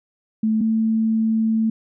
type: tone pair in turn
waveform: sine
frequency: 219 / 222.1 Hz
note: A3 / A3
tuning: -8 / +16 cents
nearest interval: unison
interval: 24 cents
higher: second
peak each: -16 dBFS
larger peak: neither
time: 0.43-0.61 / 0.61-1.7 s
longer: second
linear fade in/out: 5 ms
effects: none